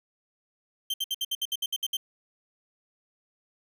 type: tone bursts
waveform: 40% pulse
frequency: 3136 Hz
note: G7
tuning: in tune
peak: -26 dBFS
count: 11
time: 0.9-1.969 s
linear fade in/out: 5 ms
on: 39 ms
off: 64 ms
effects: none